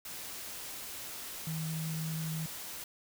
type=tone in noise; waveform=sine; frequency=159.6 Hz; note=D#3; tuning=44 cents sharp; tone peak=-34 dBFS; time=1.47-2.46 s; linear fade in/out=2 ms; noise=white; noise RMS=-43 dBFS; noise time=0.05-2.84 s; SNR=+6 dB; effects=none